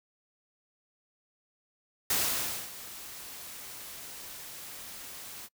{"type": "noise with ADSR envelope", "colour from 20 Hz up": "white", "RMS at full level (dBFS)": -27, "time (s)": [2.1, 5.49], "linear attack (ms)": 3, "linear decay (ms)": 580, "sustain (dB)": -17, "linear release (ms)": 44, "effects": ["noise-tail reverb RT60 0.1 s tail -25 dB re dry"]}